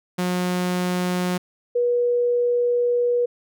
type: tone pair in turn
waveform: sawtooth / sine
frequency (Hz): 180 / 483.9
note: F#3 / B4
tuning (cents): -47 / -35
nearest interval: octave + perfect fourth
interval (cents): 1712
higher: second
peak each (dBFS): -17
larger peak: neither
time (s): 0.18-1.38 / 1.75-3.26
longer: second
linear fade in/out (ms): 10
effects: none